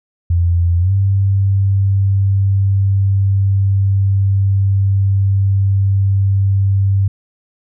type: tone with pitch glide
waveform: sine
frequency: 86.3 to 97.99 Hz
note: F2 to G2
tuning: -20 to 0 cents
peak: -10 dBFS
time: 0.3-7.08 s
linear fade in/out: 5 ms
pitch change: +220 cents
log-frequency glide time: 0.79-0.92 s
effects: none